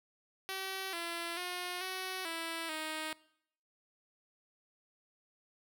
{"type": "tone with pitch steps", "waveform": "5% pulse", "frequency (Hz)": [382.7, 339.2, 358.5, 374.4, 330, 312.6], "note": ["G4", "E4", "F4", "F#4", "E4", "D#4"], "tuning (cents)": [-42, 50, 45, 20, 2, 8], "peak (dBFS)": -26, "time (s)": [0.49, 3.13], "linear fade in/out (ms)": 0, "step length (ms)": 440, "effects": ["noise-tail reverb RT60 0.7 s tail -22 dB re dry"]}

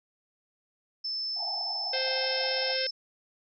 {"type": "tone", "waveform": "sine", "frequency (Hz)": 5270, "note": "E8", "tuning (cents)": -1, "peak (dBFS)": -30, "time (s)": [1.04, 2.91], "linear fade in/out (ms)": 10}
{"type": "band-pass noise", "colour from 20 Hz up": "pink", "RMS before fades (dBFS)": -41, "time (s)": [1.35, 2.77], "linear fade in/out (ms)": 50, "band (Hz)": [690, 850], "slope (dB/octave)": 96}
{"type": "harmonic tone", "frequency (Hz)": 523.3, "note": "C5", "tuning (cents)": 0, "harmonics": [1, 3, 4, 5, 6, 7, 8, 9, 10], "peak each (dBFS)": [-32, -37, -38, -39, -40, -40, -41, -42, -42], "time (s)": [1.93, 2.87], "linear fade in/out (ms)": 5}
{"effects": []}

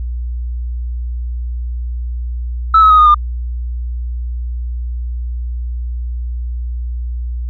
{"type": "tone with pitch steps", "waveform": "sine", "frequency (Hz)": [1309, 1282.1, 1255.7, 1229.8, 1204.5], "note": ["E6", "E6", "D#6", "D#6", "D6"], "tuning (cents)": [-13, -48, 15, -21, 43], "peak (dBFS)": -3, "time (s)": [2.74, 3.145], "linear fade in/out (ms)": 5, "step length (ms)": 81, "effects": ["tanh soft clip ceiling -1 dBFS", "added 60 Hz sine -18 dBFS peak until 7.49 s"]}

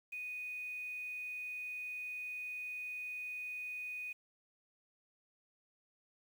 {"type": "tone with quantisation", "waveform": "sine", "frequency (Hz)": 2485, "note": "D#7", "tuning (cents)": -3, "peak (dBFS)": -40, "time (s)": [0.12, 4.13], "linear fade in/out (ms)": 10, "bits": 10, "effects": []}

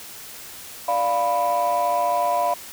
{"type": "chord", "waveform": "sine", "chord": "B diminished", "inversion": "first", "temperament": "equal", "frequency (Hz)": [587.3, 698.5, 987.8], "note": ["D5", "F5", "B5"], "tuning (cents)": [0, 0, 0], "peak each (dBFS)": [-24, -20, -21], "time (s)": [0.88, 2.54], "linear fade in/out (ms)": 5, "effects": ["tanh soft clip ceiling -14 dBFS", "white hiss -39 dBFS RMS until 2.72 s"]}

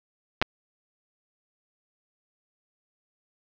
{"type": "clicks", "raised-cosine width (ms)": 0.3, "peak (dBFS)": -6, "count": 2, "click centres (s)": [0.416, 0.424], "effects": ["resampled to 16000 Hz", "7-bit"]}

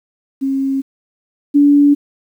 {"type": "tone pair in turn", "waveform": "sine", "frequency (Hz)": [270.6, 287.5], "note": ["C#4", "D4"], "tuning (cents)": [-42, -37], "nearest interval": "minor second", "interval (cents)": 105, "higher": "second", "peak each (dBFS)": [-14, -6], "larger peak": "second", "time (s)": [[0.41, 0.82], [1.54, 1.95]], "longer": "neither", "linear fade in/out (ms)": 20, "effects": ["8-bit"]}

